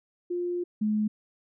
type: tone pair in turn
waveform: sine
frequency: 352.4 / 212.9 Hz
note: F4 / G#3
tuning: +16 / +43 cents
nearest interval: major sixth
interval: 873 cents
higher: first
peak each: -27 / -23 dBFS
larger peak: second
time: 0.3-0.64 / 0.81-1.08 s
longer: first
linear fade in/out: 10 ms
effects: none